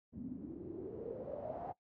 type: noise with low-pass filter sweep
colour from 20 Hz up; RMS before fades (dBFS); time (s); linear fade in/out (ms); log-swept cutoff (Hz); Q
pink; -44; 0.12-1.73; 20; 220 to 780; 8.1
effects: noise-tail reverb RT60 0.1 s tail -19 dB re dry + high-pass 100 Hz 12 dB/octave